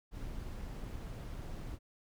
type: noise with amplitude modulation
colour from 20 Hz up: brown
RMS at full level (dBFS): -41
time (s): 0.11-1.79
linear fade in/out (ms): 50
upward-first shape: sine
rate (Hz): 237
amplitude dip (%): 35
effects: none